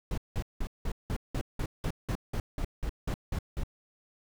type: noise bursts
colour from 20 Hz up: brown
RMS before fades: -31 dBFS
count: 15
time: 0.11-3.635 s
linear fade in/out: 2 ms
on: 67 ms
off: 180 ms
effects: none